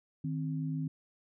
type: tone pair together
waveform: sine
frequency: 155.56 / 263.4 Hz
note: D#3 / C4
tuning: 0 / +12 cents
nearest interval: major sixth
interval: 912 cents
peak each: -33 / -37 dBFS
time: 0.24-0.88 s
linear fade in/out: 5 ms
effects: none